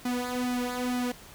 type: tone with flanger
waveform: sawtooth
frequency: 247.7 Hz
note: B3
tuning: 5 cents sharp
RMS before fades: -30 dBFS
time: 0.05-1.12 s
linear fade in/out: 5 ms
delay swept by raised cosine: 1.8 to 3.7 ms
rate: 2.2 Hz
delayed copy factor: -0.75
effects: pink hiss -49 dBFS RMS until 1.34 s